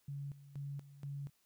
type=tone with tremolo; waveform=sine; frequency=141 Hz; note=C#3; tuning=30 cents sharp; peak=-40 dBFS; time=0.08-1.3 s; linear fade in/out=5 ms; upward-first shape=square; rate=2.1 Hz; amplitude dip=80%; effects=white hiss -75 dBFS RMS until 1.45 s